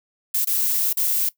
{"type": "noise with dropouts", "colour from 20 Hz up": "violet", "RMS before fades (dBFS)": -21, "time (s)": [0.34, 1.29], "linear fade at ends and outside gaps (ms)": 5, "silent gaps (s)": [[0.448, 0.471], [0.929, 0.97]], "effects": ["noise-tail reverb RT60 0.1 s tail -19 dB re dry"]}